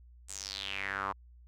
sawtooth tone with band-pass filter sweep, 98 Hz, G2, in tune, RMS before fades -38 dBFS, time 0.28-1.13 s, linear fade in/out 20 ms, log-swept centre 8200 to 1000 Hz, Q 5, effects added 60 Hz sine -53 dBFS peak until 1.47 s

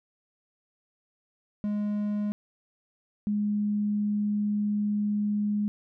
triangle / sine tone pair in turn, 207.7 / 207.7 Hz, G#3 / G#3, 0 / 0 cents, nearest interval unison, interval 0 cents, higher neither, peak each -24 dBFS, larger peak neither, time 1.64-2.32 / 3.27-5.68 s, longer second, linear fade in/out 0 ms, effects none

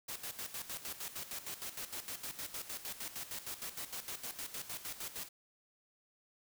white noise with tremolo, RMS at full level -42 dBFS, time 0.08-5.29 s, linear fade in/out 10 ms, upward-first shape square, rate 6.5 Hz, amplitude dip 70%, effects none

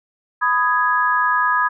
sine chord, G# minor, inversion first, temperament just, 996.7 / 1245.9 / 1661.2 Hz, B5 / D#6 / G#6, +16 / +2 / 0 cents, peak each -19 dBFS, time 0.41-1.69 s, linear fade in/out 20 ms, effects none

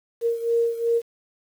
sine beating tone pair, 464.7 / 467.4 Hz, A#4 / A#4, -5 / +5 cents, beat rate 2.7 Hz, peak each -21 / -25 dBFS, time 0.21-1.02 s, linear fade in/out 50 ms, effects 8-bit

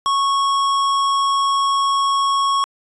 sine tone with tanh clipping, 1103 Hz, C#6, 9 cents flat, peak -17 dBFS, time 0.06-2.64 s, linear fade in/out 0 ms, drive 16 dB, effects resampled to 24000 Hz

